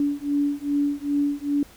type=beating tone pair; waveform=sine; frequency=286 / 288.5 Hz; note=D4 / D4; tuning=-46 / -31 cents; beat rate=2.5 Hz; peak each=-24 dBFS; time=0-1.63 s; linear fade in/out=2 ms; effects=pink hiss -50 dBFS RMS until 1.76 s